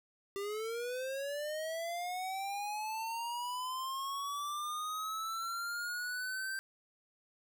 square linear sweep, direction up, 392 to 1568 Hz, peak -37 dBFS, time 0.36-6.59 s, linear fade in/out 0 ms, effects none

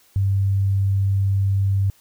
sine tone, 98 Hz, G2, in tune, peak -16 dBFS, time 0.16-1.9 s, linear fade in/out 0 ms, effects white hiss -56 dBFS RMS until 2 s

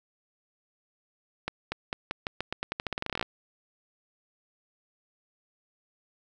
accelerating click train, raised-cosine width 0.3 ms, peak -14 dBFS, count 22, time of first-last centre 1.48-3.227 s, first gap 240 ms, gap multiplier 0.87, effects none

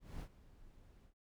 brown noise with ADSR envelope, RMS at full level -43 dBFS, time 0-1.14 s, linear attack 210 ms, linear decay 71 ms, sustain -18 dB, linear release 90 ms, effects none

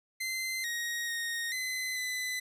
sawtooth tone with pitch steps, 2069 / 1881 / 1862 / 2033 / 2009 Hz, C7 / A#6 / A#6 / B6 / B6, -20 / +15 / -2 / +50 / +29 cents, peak -29 dBFS, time 0.2-2.4 s, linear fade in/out 10 ms, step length 440 ms, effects resampled to 32000 Hz

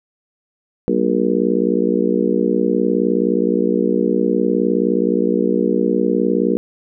harmonic tone with a mistuned harmonic, 59.4 Hz, A#1, 33 cents sharp, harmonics 3 / 4 / 5 / 6 / 7 / 8, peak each -21 / -21 / -21 / -21 / -21 / -21 dBFS, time 0.88-6.57 s, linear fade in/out 0 ms, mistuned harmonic 3, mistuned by +140 cents, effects none

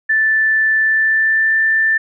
sine tone with pitch glide, 1760 to 1775.3 Hz, A6 to A6, 0 to +15 cents, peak -11 dBFS, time 0.09-1.98 s, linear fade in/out 10 ms, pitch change +15 cents, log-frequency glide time 0.8-1.56 s, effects none

